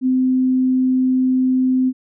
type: tone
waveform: sine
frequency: 257.5 Hz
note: C4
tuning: 28 cents flat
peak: -13 dBFS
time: 0.01-1.93 s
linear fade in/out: 50 ms
effects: none